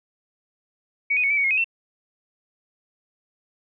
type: tone with pitch steps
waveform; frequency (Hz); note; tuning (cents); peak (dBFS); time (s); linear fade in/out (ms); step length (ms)
sine; 2251 / 2486 / 2220 / 2313 / 2238 / 2154 / 2526 / 2693; C#7 / D#7 / C#7 / D7 / C#7 / C7 / D#7 / E7; +26 / -2 / +2 / -27 / +16 / +50 / +26 / +36; -18; 1.1-1.644; 10; 68
effects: none